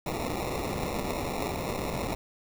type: noise with sample-and-hold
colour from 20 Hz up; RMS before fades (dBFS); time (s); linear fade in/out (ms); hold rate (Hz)
blue; -32; 0.06-2.15; 5; 1575
effects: none